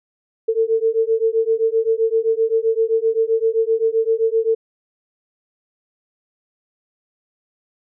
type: beating tone pair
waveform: sine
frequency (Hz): 445.5 / 453.2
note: A4 / A#4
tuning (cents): +22 / -49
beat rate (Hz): 7.7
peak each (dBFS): -18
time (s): 0.48-4.55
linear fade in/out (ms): 10
effects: none